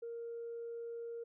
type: tone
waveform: sine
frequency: 466.2 Hz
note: A#4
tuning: in tune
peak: -40 dBFS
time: 0.02-1.24 s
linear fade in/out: 10 ms
effects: tanh soft clip ceiling -37 dBFS